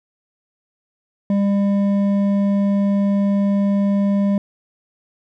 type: tone with hard clipping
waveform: sine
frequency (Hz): 200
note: G3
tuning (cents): +35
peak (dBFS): -16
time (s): 1.3-4.38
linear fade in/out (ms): 2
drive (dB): 7
effects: none